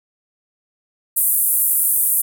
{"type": "band-pass noise", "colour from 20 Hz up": "white", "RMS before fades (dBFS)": -17, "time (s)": [1.16, 2.22], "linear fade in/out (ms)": 10, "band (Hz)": [9100, 15000], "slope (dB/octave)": 48, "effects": []}